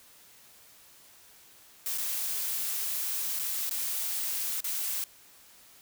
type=noise with dropouts; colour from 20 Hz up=blue; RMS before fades=-32 dBFS; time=1.86-5.04 s; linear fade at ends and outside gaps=1 ms; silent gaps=1.977-1.982 / 3.392-3.396 / 3.695-3.71 / 4.605-4.643 s; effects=white hiss -56 dBFS RMS until 5.81 s